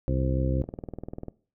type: harmonic tone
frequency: 65.41 Hz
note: C2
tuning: in tune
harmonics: 1 / 2 / 3 / 4 / 5 / 6 / 7 / 8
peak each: -27 / -27 / -37 / -33 / -34 / -41 / -45 / -34 dBFS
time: 0.08-0.62 s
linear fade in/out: 0 ms
type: click train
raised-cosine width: 2 ms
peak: -22 dBFS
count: 14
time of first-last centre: 0.64-1.284 s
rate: 20.2 Hz
effects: noise-tail reverb RT60 0.4 s tail -21 dB re dry